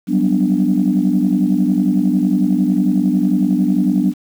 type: chord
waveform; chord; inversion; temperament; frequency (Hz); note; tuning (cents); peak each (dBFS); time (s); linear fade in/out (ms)
sine; G major seventh; third; equal; 185 / 196 / 246.9 / 293.7; F#3 / G3 / B3 / D4; 0 / 0 / 0 / 0; -17; 0.07-4.14; 50
effects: tanh soft clip ceiling -4 dBFS + 7-bit